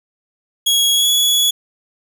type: tone with pitch glide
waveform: sawtooth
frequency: 3322 to 3384 Hz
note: G#7 to G#7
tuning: 0 to +32 cents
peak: -9 dBFS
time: 0.66-1.51 s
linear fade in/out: 10 ms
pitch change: +32 cents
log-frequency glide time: 0.94-1.09 s
effects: none